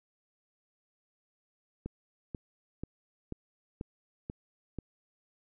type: click train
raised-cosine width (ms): 3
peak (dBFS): -24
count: 7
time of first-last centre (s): 1.86-4.787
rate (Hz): 2.05
effects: none